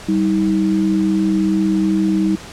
sine tone pair together, 194.9 / 317.8 Hz, G3 / D#4, -10 / +37 cents, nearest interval minor sixth, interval 847 cents, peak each -16 dBFS, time 0.08-2.36 s, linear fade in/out 10 ms, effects pink hiss -35 dBFS RMS until 2.52 s + low-pass 8000 Hz 12 dB/octave

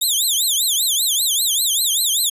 15% pulse tone with vibrato, 3596 Hz, A7, 37 cents sharp, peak -9 dBFS, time 0.01-2.3 s, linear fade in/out 10 ms, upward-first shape triangle, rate 5.1 Hz, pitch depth 290 cents each way, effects resampled to 32000 Hz

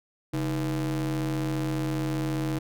square ring-modulated tone, 87.8 Hz, F2, 10 cents sharp, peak -24 dBFS, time 0.33-2.59 s, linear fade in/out 10 ms, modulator 226 Hz, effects none

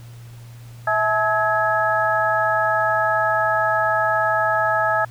sine tone cluster, 651 / 861 / 1288 / 1668 Hz, E5 / A5 / E6 / G#6, -22 / -38 / -41 / +7 cents, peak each -22 dBFS, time 0.87-5.05 s, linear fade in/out 5 ms, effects added 118 Hz sine -37 dBFS peak until 5.1 s + pink hiss -50 dBFS RMS until 5.1 s

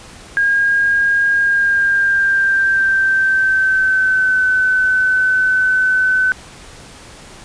sine tone with pitch glide, 1624 to 1515.2 Hz, G#6 to F#6, -39 to +41 cents, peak -11 dBFS, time 0.37-6.32 s, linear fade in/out 0 ms, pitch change -120 cents, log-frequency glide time 1.32-4.44 s, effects pink hiss -38 dBFS RMS until 7.44 s + resampled to 22050 Hz

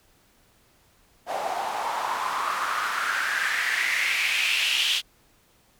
white noise with band-pass filter sweep, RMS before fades -26 dBFS, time 1.26-5.02 s, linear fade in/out 50 ms, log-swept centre 690 to 3200 Hz, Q 4.5, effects pink hiss -61 dBFS RMS until 5.79 s

